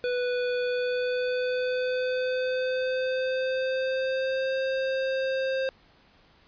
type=tone with pitch glide; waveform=square; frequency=493.9 to 529.3 Hz; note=B4 to C5; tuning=0 to +20 cents; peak=-26 dBFS; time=0.04-5.69 s; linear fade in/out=0 ms; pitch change=+120 cents; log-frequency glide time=0.63-4.56 s; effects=pink hiss -59 dBFS RMS until 6.47 s + resampled to 11025 Hz